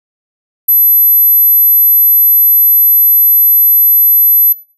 sine tone, 12000 Hz, F#9, 23 cents sharp, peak -3 dBFS, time 0.68-4.53 s, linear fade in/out 10 ms, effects noise-tail reverb RT60 0.4 s tail -21 dB re dry + tanh soft clip ceiling 0 dBFS

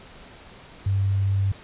sine tone, 98 Hz, G2, in tune, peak -19 dBFS, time 0.86-1.52 s, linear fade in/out 5 ms, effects pink hiss -46 dBFS RMS until 1.63 s + resampled to 8000 Hz

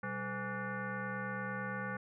sine tone with frequency modulation, 830.6 Hz, G#5, in tune, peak -36 dBFS, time 0.03-1.97 s, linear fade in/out 5 ms, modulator 318 Hz, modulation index 3, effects none

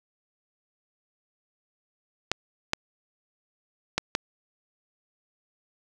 clicks, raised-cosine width 0.2 ms, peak -6 dBFS, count 4, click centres 2.316 / 2.734 / 3.98 / 4.151 s, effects none

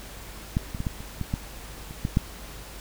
clicks, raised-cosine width 5 ms, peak -10 / -20 / -17 / -14 / -26 / -16 / -13 / -28 / -13 / -7 dBFS, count 10, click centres 0.569 / 0.748 / 0.804 / 0.868 / 1.005 / 1.213 / 1.339 / 1.909 / 2.051 / 2.171 s, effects added 50 Hz sine -43 dBFS peak until 2.8 s + pink hiss -43 dBFS RMS until 2.8 s

